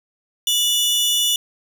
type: tone pair together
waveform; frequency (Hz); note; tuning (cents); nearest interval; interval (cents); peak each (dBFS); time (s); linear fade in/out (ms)
sawtooth; 2933 / 3488; F#7 / A7; -16 / -16; minor third; 300; -16; 0.47-1.36; 2
effects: none